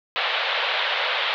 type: band-pass noise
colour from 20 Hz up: white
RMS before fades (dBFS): -24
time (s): 0.16-1.34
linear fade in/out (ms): 0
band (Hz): 480 to 3800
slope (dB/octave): 48
effects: none